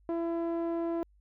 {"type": "tone with low-pass filter", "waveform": "sawtooth", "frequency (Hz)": 335.4, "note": "E4", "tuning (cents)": 30, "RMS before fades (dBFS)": -32, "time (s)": [0.09, 1.03], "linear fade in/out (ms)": 0, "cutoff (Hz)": 730, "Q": 0.97, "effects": ["added 50 Hz sine -60 dBFS peak until 1.2 s"]}